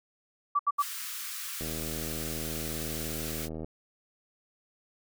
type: tone bursts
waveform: sine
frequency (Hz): 1156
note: D6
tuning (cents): -28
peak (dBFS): -22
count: 3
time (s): 0.55-0.825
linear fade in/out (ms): 10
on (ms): 43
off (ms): 73
type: high-pass noise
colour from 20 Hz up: white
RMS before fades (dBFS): -38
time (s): 0.78-3.49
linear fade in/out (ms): 50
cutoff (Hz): 1100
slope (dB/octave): 48
type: click train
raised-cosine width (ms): 2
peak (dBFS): -25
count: 163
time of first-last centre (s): 1.61-3.645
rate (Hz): 79.6
effects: none